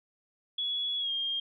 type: tone with pitch glide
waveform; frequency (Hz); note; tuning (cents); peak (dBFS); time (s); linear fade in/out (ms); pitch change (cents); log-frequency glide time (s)
sine; 3377 to 3217; G#7 to G7; +28 to +44; -29; 0.58-1.4; 5; -84; 0.99-1.11
effects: none